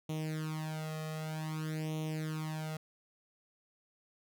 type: tone with flanger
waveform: sawtooth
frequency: 156.4 Hz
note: D#3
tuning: 9 cents sharp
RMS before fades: -38 dBFS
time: 0.09-2.77 s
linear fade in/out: 5 ms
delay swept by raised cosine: 0.31 to 1.61 ms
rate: 0.53 Hz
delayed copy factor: +0.85
effects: none